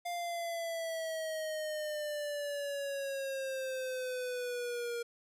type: exponential sweep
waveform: square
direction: down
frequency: 702 to 470 Hz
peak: -36 dBFS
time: 0.05-5.03 s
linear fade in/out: 10 ms
effects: resampled to 32000 Hz